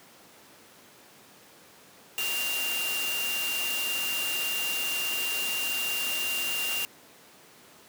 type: tone in noise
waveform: sine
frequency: 2786 Hz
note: F7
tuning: 5 cents flat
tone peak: -29 dBFS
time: 2.18-6.85 s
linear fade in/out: 0 ms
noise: white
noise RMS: -33 dBFS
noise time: 2.18-6.85 s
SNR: +1 dB
effects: pink hiss -53 dBFS RMS until 7.88 s + high-pass 200 Hz 12 dB/octave